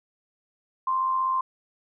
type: tone with amplitude modulation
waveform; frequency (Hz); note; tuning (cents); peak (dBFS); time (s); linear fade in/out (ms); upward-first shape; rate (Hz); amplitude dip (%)
sine; 1046.5; C6; 0; -20; 0.87-1.41; 5; sine; 95.7; 40
effects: none